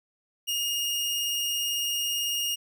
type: tone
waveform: sawtooth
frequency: 2847 Hz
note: F7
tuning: 33 cents sharp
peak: -23 dBFS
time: 0.47-2.56 s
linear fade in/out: 20 ms
effects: none